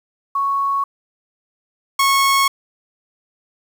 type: tone pair in turn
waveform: sine / sawtooth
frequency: 1108.7 / 1097.9 Hz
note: C#6 / C#6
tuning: 0 / -17 cents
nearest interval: unison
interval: 17 cents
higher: first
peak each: -16 / -9 dBFS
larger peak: second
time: 0.35-0.84 / 1.99-2.48 s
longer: neither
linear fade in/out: 5 ms
effects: 8-bit